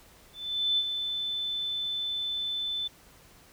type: tone with ADSR envelope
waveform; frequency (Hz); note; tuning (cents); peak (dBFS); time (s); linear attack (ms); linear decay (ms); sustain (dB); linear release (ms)
sine; 3520; A7; 0; -22; 0.33-2.88; 450; 49; -7; 10
effects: pink hiss -56 dBFS RMS until 3.52 s